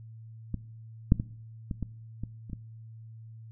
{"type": "clicks", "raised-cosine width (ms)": 5, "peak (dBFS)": [-18, -6, -18, -19, -19, -22, -29, -23], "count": 8, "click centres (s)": [0.543, 1.121, 1.199, 1.712, 1.827, 2.236, 2.498, 2.532], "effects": ["noise-tail reverb RT60 0.7 s tail -21 dB re dry", "added 112 Hz sine -44 dBFS peak until 3.51 s"]}